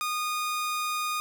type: tone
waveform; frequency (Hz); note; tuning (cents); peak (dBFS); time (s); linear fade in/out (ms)
sawtooth; 1229; D#6; -22; -24; 0.01-1.2; 0
effects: none